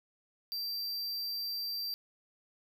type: tone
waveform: square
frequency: 4699 Hz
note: D8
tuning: in tune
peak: -35 dBFS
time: 0.52-1.94 s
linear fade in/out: 0 ms
effects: none